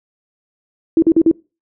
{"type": "tone bursts", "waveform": "sine", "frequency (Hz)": 327.6, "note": "E4", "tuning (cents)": -11, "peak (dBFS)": -7, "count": 4, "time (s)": [0.97, 1.314], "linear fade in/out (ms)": 2, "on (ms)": 53, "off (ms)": 44, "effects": ["noise-tail reverb RT60 0.3 s tail -24 dB re dry"]}